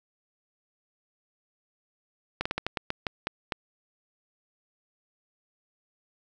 slowing click train, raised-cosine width 0.3 ms, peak -12 dBFS, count 10, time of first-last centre 2.41-3.522 s, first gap 45 ms, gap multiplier 1.24, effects none

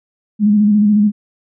sine tone with vibrato, 208.6 Hz, G#3, 8 cents sharp, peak -8 dBFS, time 0.39-1.12 s, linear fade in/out 50 ms, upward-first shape square, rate 14 Hz, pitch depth 35 cents each way, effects none

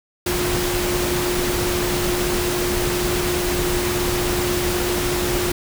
sine tone in noise, 356.2 Hz, F4, 34 cents sharp, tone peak -22 dBFS, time 0.26-5.52 s, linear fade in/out 5 ms, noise pink, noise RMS -23 dBFS, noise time 0.26-5.52 s, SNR -2 dB, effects none

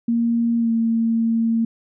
sine tone with pitch glide, 233.1 to 227.9 Hz, A#3 to A#3, 0 to -39 cents, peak -16 dBFS, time 0.08-1.65 s, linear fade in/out 5 ms, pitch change -39 cents, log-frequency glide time 0.58-0.71 s, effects none

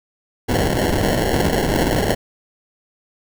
blue noise with sample-and-hold, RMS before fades -18 dBFS, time 0.48-2.15 s, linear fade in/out 20 ms, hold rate 1225 Hz, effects none

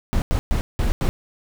brown noise bursts at uneven times, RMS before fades -19 dBFS, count 5, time 0.13-0.22 / 0.31-0.39 / 0.51-0.61 / 0.79-0.92 / 1.01-1.09 s, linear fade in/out 0 ms, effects none

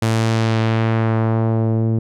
sawtooth tone with low-pass filter sweep, 112.3 Hz, A2, 36 cents sharp, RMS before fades -17 dBFS, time 0.02-1.99 s, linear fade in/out 5 ms, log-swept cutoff 11000 to 330 Hz, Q 0.9, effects none

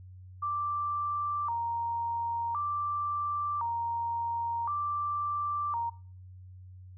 sine tone with vibrato, 1046.5 Hz, C6, in tune, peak -29 dBFS, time 0.42-5.9 s, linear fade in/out 10 ms, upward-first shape square, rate 0.47 Hz, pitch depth 200 cents each way, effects noise-tail reverb RT60 0.5 s tail -22 dB re dry + added 92 Hz sine -46 dBFS peak until 6.97 s

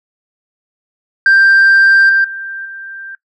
sine tone with level steps, 1578 Hz, G6, 11 cents sharp, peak -3 / -7 / -22 / -26 dBFS, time 1.26-3.15 s, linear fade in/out 2 ms, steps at 2.09 / 2.24 / 2.65 s, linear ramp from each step 5 ms, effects noise-tail reverb RT60 0.1 s tail -18 dB re dry + tanh soft clip ceiling -3 dBFS

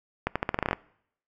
accelerating click train, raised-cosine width 0.5 ms, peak -10 dBFS, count 11, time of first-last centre 0.27-0.73 s, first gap 86 ms, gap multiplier 0.85, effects noise-tail reverb RT60 0.7 s tail -23 dB re dry

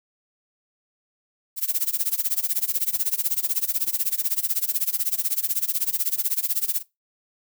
violet noise with tremolo, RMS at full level -21 dBFS, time 1.56-6.83 s, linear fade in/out 50 ms, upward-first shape sine, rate 16 Hz, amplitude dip 95%, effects noise-tail reverb RT60 0.2 s tail -19 dB re dry

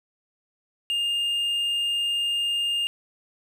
triangle tone, 2818 Hz, F7, 15 cents sharp, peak -21 dBFS, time 0.9-2.87 s, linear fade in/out 0 ms, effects none

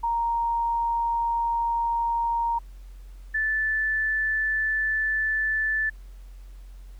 sine tone pair in turn, 932.3 / 1751.8 Hz, A#5 / A6, 0 / -8 cents, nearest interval major seventh, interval 1092 cents, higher second, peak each -22 dBFS, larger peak neither, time 0.03-2.59 / 3.34-5.9 s, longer neither, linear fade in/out 10 ms, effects added 45 Hz sine -40 dBFS peak until 6.99 s + pink hiss -61 dBFS RMS until 6.99 s

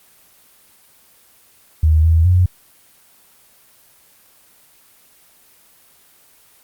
sine tone with pitch steps, 78.4 / 81.5 / 90.4 Hz, D#2 / E2 / F#2, +14 / -19 / -40 cents, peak -9 dBFS, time 1.83-2.46 s, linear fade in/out 5 ms, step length 210 ms, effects white hiss -51 dBFS RMS until 6.63 s + Opus 24 kbps

